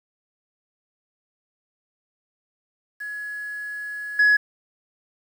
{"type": "tone with level steps", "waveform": "sine", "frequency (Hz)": 1685, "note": "G#6", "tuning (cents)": 25, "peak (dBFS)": [-29, -11], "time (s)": [3, 4.37], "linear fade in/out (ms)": 10, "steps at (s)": 4.19, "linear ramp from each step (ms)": 5, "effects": ["tanh soft clip ceiling -12 dBFS", "8-bit"]}